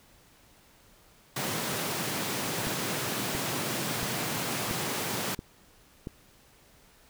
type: high-pass noise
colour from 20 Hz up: pink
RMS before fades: -32 dBFS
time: 1.36-5.35 s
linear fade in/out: 5 ms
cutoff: 110 Hz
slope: 48 dB/octave
type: click train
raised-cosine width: 3 ms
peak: -22 dBFS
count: 6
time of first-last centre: 2.67-6.071 s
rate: 1.47 Hz
effects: pink hiss -59 dBFS RMS until 7.09 s